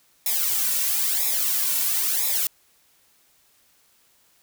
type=noise with flanger; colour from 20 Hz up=blue; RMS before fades=-23 dBFS; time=0.26-2.47 s; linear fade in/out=2 ms; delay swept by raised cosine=0.66 to 2.46 ms; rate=1 Hz; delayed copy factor=-1; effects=white hiss -61 dBFS RMS until 4.42 s